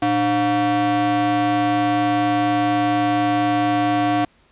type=ring-modulated tone; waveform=square; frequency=207.7 Hz; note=G#3; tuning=in tune; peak=-14 dBFS; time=0.02-4.25 s; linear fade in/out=5 ms; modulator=507 Hz; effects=pink hiss -57 dBFS RMS until 4.51 s + resampled to 8000 Hz